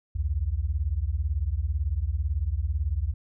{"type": "beating tone pair", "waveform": "sine", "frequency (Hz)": [64.3, 82.3], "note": ["C2", "E2"], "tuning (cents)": [-30, -2], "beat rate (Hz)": 18, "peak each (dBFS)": -27, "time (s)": [0.15, 3.14], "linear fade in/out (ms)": 10, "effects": []}